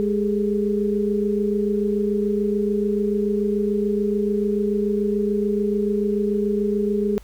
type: tone cluster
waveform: sine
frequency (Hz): 208.1 / 404.2 / 431.1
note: G#3 / G#4 / A4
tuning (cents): +4 / -47 / -35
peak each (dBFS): -22 / -22 / -27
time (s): 0-7.18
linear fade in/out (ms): 0
effects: added 50 Hz sine -42 dBFS peak until 7.23 s + pink hiss -53 dBFS RMS until 7.23 s